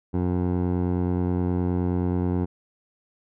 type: tone with low-pass filter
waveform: 15% pulse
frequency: 89.5 Hz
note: F2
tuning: 43 cents sharp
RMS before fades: -24 dBFS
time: 0.13-2.46 s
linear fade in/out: 20 ms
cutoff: 650 Hz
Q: 0.77
effects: none